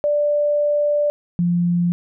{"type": "tone pair in turn", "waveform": "sine", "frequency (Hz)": [588, 174.11], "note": ["D5", "F3"], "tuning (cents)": [2, -5], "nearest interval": "octave + major sixth", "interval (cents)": 2107, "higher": "first", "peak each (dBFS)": -15, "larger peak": "neither", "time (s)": [[0.04, 1.1], [1.39, 1.92]], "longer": "first", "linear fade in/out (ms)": 0, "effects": []}